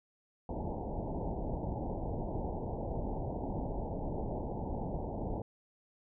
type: low-pass noise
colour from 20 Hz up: pink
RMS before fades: -37 dBFS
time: 0.49-5.42 s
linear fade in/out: 2 ms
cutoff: 910 Hz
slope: 96 dB/octave
effects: none